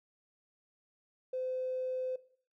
triangle tone with tanh clipping, 513 Hz, C5, 34 cents flat, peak -33 dBFS, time 1.33-2.16 s, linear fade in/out 5 ms, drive 2 dB, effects noise-tail reverb RT60 0.5 s tail -17 dB re dry

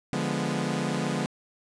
sawtooth chord, D diminished seventh, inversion none, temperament equal, 146.83 / 174.61 / 207.7 / 246.9 Hz, D3 / F3 / Ab3 / Cb4, 0 / 0 / 0 / 0 cents, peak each -28 dBFS, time 0.13-1.26 s, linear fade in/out 0 ms, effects resampled to 22050 Hz

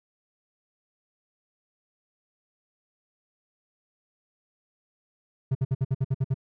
triangle tone bursts, 131.9 Hz, C3, 14 cents sharp, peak -19 dBFS, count 9, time 5.51-6.343 s, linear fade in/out 10 ms, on 41 ms, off 58 ms, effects none

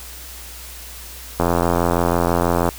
click train, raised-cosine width 1 ms, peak -3 dBFS, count 112, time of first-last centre 1.4-2.689 s, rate 86.1 Hz, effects added 60 Hz sine -38 dBFS peak until 2.78 s + white hiss -37 dBFS RMS until 2.78 s

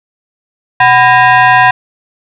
sine tone with frequency modulation, 126 Hz, B2, 35 cents sharp, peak -3 dBFS, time 0.8-1.71 s, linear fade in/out 5 ms, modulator 871 Hz, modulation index 2.2, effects none

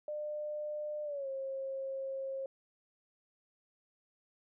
sine tone with pitch glide, 600 to 537.6 Hz, D5 to C5, +37 to +47 cents, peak -36 dBFS, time 0.08-2.46 s, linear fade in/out 2 ms, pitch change -190 cents, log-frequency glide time 1.04-1.28 s, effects none

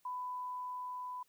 sine tone with level ramp, 998 Hz, B5, 18 cents sharp, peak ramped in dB -37 to -40 dBFS, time 0.05-1.23 s, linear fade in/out 5 ms, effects white hiss -73 dBFS RMS until 1.28 s

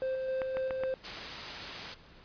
triangle tone with tremolo, 523.3 Hz, C5, in tune, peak -28 dBFS, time 0.02-0.94 s, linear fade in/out 0 ms, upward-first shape square, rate 3.8 Hz, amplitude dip 25%
clicks, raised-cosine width 0.5 ms, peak -22 dBFS, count 4, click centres 0.418 / 0.57 / 0.708 / 0.836 s
white noise, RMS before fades -39 dBFS, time 1.03-1.95 s, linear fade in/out 20 ms
effects pink hiss -56 dBFS RMS until 2.24 s + resampled to 11025 Hz

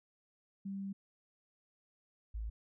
sine tone pair in turn, 196 / 54.43 Hz, G3 / A1, 0 / -18 cents, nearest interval octave + minor seventh, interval 2218 cents, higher first, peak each -38 / -37 dBFS, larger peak second, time 0.65-0.93 / 2.34-2.5 s, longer first, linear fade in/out 10 ms, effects none

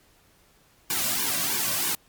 white noise with flanger, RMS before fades -26 dBFS, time 0.9-1.95 s, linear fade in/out 2 ms, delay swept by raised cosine 1.5 to 2.37 ms, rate 3.1 Hz, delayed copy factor -0.95, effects pink hiss -60 dBFS RMS until 2.08 s + MP3 96 kbps

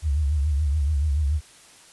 sine tone with vibrato, 73.42 Hz, D2, in tune, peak -19 dBFS, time 0.02-1.41 s, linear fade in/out 50 ms, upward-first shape triangle, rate 7 Hz, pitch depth 150 cents each way, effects white hiss -50 dBFS RMS until 1.92 s + resampled to 24000 Hz

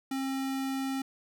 square tone, 268.1 Hz, C4, 42 cents sharp, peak -31 dBFS, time 0.11-1.02 s, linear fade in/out 5 ms, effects none

